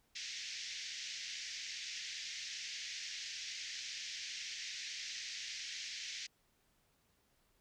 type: band-pass noise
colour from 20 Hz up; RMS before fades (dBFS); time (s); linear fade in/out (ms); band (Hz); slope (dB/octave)
white; -45; 0.15-6.27; 10; 1800 to 6300; 48
effects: pink hiss -75 dBFS RMS until 7.6 s